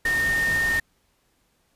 sine tone in noise, 1831 Hz, A#6, 32 cents flat, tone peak -20 dBFS, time 0.05-0.8 s, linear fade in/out 5 ms, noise pink, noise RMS -32 dBFS, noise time 0.05-0.8 s, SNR +9 dB, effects pink hiss -67 dBFS RMS until 1.75 s + resampled to 32000 Hz

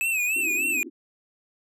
square tone with vibrato, 2574 Hz, E7, 42 cents flat, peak -23 dBFS, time 0.01-0.83 s, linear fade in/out 0 ms, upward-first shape sine, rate 3.4 Hz, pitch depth 97 cents each way
white band-pass noise, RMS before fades -38 dBFS, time 0.35-0.9 s, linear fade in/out 20 ms, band 250 to 370 Hz, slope 96 dB/octave
effects none

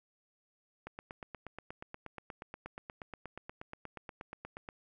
click train, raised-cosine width 0.5 ms, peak -28 dBFS, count 33, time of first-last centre 0.87-4.689 s, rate 8.38 Hz, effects none

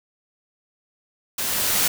white noise with level ramp, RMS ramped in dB -26 to -19 dBFS, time 1.38-1.88 s, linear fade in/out 5 ms, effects none

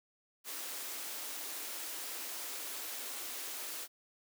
white high-pass noise, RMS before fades -42 dBFS, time 0.44-3.88 s, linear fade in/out 50 ms, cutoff 250 Hz, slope 96 dB/octave, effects none

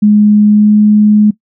sine tone with pitch glide, 209.2 to 210.5 Hz, G#3 to G#3, +13 to +24 cents, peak -3 dBFS, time 0.02-1.31 s, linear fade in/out 10 ms, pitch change +11 cents, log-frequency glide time 0.48-0.71 s, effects noise-tail reverb RT60 0.1 s tail -19 dB re dry

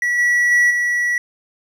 triangle tone with level steps, 1940 Hz, B6, 31 cents flat, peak -14 / -11 / -9 / -14 dBFS, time 0.02-1.18 s, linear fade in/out 2 ms, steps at 0.18 / 0.51 / 0.7 s, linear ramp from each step 10 ms, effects none

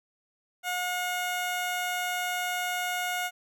15% pulse tone, 720 Hz, F#5, 47 cents flat, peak -22 dBFS, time 0.63-3.31 s, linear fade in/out 50 ms, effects none

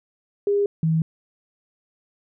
sine tone pair in turn, 405.4 / 160.88 Hz, G#4 / E3, -42 / -42 cents, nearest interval octave + major third, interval 1600 cents, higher first, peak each -17 dBFS, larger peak neither, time 0.47-0.66 / 0.83-1.02 s, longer neither, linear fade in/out 2 ms, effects none

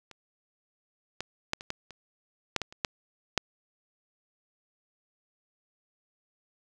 clicks, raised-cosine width 0.2 ms, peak -29 / -16 / -10 / -24 / -15 / -28 / -8 / -15 / -29 / -9 / -6 dBFS, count 11, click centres 0.113 / 1.206 / 1.534 / 1.609 / 1.704 / 1.907 / 2.563 / 2.617 / 2.725 / 2.848 / 3.377 s, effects none

